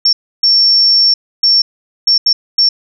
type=tone bursts at uneven times; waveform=sine; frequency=5450 Hz; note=F8; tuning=43 cents flat; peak=-6 dBFS; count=6; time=0.05-0.13 / 0.43-1.14 / 1.43-1.62 / 2.07-2.18 / 2.26-2.33 / 2.58-2.69 s; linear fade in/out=5 ms; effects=none